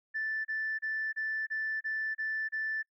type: tone bursts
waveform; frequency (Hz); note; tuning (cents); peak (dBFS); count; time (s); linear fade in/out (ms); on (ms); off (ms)
sine; 1760; A6; 0; -30; 8; 0.14-2.83; 20; 310; 30
effects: noise-tail reverb RT60 0.1 s tail -26 dB re dry + tanh soft clip ceiling -26 dBFS